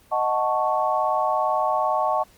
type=chord; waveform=sine; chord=D# half-diminished seventh; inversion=none; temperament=equal; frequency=622.3 / 740 / 880 / 1108.7 Hz; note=D#5 / F#5 / A5 / C#6; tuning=0 / 0 / 0 / 0 cents; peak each=-25 dBFS; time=0.11-2.24 s; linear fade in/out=20 ms; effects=pink hiss -55 dBFS RMS until 2.37 s + Opus 32 kbps